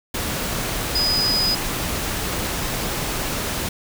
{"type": "tone in noise", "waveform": "sine", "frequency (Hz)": 4978, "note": "D#8", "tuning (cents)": 0, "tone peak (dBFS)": -18, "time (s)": [0.95, 1.55], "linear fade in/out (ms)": 5, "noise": "pink", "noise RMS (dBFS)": -25, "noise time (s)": [0.14, 3.69], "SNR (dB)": 4, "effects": []}